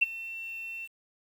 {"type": "tone with ADSR envelope", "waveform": "sine", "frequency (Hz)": 2699, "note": "E7", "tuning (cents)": 40, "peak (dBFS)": -17, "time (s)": [0.01, 0.88], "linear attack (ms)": 16, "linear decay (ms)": 20, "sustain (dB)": -19, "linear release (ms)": 37, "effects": ["9-bit"]}